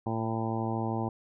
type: harmonic tone with a mistuned harmonic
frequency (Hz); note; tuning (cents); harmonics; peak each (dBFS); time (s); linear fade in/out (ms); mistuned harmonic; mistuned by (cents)
112.8; A2; +44; 1 / 2 / 3 / 4 / 5 / 6 / 7 / 8 / 9; -33 / -34 / -36 / -41 / -42 / -42 / -37 / -40 / -43; 0.06-1.09; 5; 9; -34
effects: none